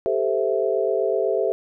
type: chord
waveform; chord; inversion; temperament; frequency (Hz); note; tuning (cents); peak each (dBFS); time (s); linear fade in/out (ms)
sine; A minor seventh; third; equal with one note detuned; 392 / 440 / 519.9 / 659.3; G4 / A4 / C5 / E5; 0 / 0 / -11 / 0; -24 / -24 / -25 / -25; 0.06-1.52; 0
effects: none